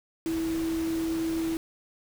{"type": "tone in noise", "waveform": "sine", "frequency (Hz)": 326.4, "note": "E4", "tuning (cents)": -17, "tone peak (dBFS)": -26, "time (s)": [0.26, 1.57], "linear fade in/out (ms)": 0, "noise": "pink", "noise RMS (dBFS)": -40, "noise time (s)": [0.26, 1.57], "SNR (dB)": 11, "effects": []}